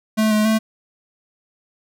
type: tone with pitch steps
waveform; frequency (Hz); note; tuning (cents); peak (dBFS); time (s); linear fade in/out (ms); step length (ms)
square; 217.5 / 213.5 / 219.8; A3 / G#3 / A3; -20 / +48 / -2; -15; 0.17-0.59; 20; 140
effects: none